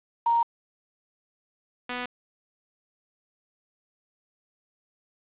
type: tone pair in turn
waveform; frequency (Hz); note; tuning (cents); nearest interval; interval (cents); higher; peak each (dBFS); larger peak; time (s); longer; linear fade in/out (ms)
sine / 5% pulse; 933 / 247.1; A#5 / B3; +1 / +1; octave + major seventh; 2300; first; -19; neither; 0.26-0.43 / 1.89-2.06; neither; 5
effects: resampled to 8000 Hz + 8-bit